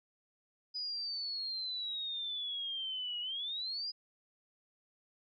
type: exponential two-way sweep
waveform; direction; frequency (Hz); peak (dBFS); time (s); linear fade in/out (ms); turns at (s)
sine; down then up; 4978 to 2884 to 4978; -36; 0.74-3.92; 20; 3.2
effects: none